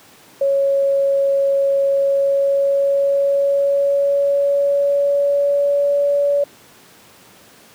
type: tone with pitch glide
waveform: sine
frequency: 553 to 570.5 Hz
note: C#5 to C#5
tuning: -4 to +50 cents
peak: -13 dBFS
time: 0.41-6.44 s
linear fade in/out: 5 ms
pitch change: +54 cents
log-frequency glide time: 1.87-6.05 s
effects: pink hiss -46 dBFS RMS until 7.74 s + high-pass 150 Hz 12 dB/octave